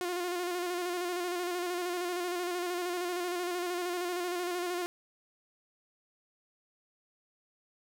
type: tone with vibrato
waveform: sawtooth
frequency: 354.9 Hz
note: F4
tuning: 28 cents sharp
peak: -28 dBFS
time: 0.01-4.86 s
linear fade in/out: 0 ms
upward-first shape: square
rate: 13 Hz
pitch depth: 33 cents each way
effects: none